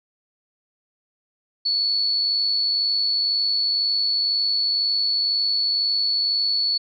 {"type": "tone with amplitude modulation", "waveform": "sine", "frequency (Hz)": 4426, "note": "C#8", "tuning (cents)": -3, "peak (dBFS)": -17, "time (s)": [1.65, 6.78], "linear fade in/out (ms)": 10, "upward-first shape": "sine", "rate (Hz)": 102, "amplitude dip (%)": 35, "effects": []}